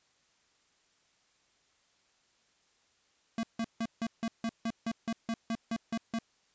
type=tone bursts; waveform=square; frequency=227.6 Hz; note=A#3; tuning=41 cents flat; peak=-31 dBFS; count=14; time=3.38-6.188 s; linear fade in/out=2 ms; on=52 ms; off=160 ms; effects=white hiss -70 dBFS RMS until 6.54 s + resampled to 16000 Hz